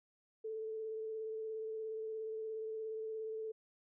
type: tone with vibrato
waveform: sine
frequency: 439.7 Hz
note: A4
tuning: 1 cent flat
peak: -39 dBFS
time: 0.44-3.52 s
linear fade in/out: 10 ms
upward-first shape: sine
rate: 17 Hz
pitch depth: 16 cents each way
effects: none